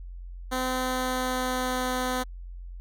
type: tone with pitch glide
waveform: 10% pulse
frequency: 256.4 to 253.6 Hz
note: C4 to B3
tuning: -35 to +46 cents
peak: -18 dBFS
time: 0.51-2.24 s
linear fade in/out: 20 ms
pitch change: -19 cents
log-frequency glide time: 0.68-1.87 s
effects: added 44 Hz sine -37 dBFS peak until 2.8 s